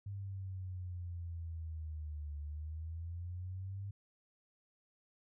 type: exponential two-way sweep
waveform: sine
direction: down then up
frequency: 100.4 to 73 to 100.4 Hz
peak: -40 dBFS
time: 0.06-3.91 s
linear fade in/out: 5 ms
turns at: 2.38 s
effects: none